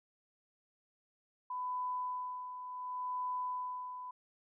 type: tone with tremolo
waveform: sine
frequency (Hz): 1000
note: B5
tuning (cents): +21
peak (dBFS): -34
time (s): 1.5-4.11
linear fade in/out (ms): 5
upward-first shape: sine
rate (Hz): 0.69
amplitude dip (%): 60
effects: none